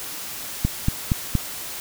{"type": "click train", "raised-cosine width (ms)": 5, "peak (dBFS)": -6, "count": 4, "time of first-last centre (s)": [0.65, 1.353], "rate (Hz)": 4.27, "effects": ["white hiss -33 dBFS RMS until 1.8 s"]}